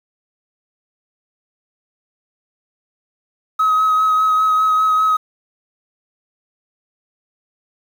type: tone with vibrato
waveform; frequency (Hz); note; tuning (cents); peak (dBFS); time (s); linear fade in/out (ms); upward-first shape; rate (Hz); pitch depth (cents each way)
triangle; 1272; D#6; +38; -9; 3.59-5.17; 10; sine; 5; 15
effects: tanh soft clip ceiling -8 dBFS + 7-bit